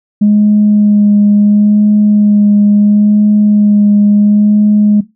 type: tone with vibrato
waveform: sine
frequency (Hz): 207.7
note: G#3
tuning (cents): 0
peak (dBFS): -3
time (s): 0.21-5.01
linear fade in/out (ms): 10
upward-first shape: sine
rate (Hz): 0.73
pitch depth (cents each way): 15
effects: noise-tail reverb RT60 0.2 s tail -17 dB re dry + tanh soft clip ceiling 0 dBFS